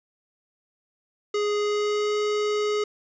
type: tone with pitch glide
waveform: square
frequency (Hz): 415.3 to 419.4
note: G#4 to G#4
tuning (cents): 0 to +17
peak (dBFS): -23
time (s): 1.34-2.84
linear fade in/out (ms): 5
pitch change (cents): +17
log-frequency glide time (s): 1.58-2.16
effects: resampled to 16000 Hz + 9-bit